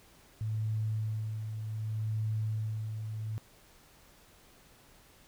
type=tone with tremolo; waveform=sine; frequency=109 Hz; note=A2; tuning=16 cents flat; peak=-29 dBFS; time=0.41-3.38 s; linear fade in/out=0 ms; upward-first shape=sine; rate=0.66 Hz; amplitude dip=50%; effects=pink hiss -60 dBFS RMS until 5.27 s